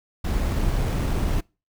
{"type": "noise with sample-and-hold", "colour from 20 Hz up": "brown", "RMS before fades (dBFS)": -23, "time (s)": [0.24, 1.41], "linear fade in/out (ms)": 10, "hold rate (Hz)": 8820, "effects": ["noise-tail reverb RT60 0.3 s tail -25 dB re dry"]}